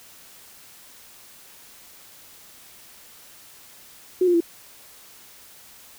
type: tone with pitch steps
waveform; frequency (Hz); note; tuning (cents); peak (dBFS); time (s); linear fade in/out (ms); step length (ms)
sine; 366.3 / 351.8 / 337.8; F#4 / F4 / E4; -17 / +13 / +42; -15; 4.21-4.405; 5; 65
effects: white hiss -48 dBFS RMS until 5.98 s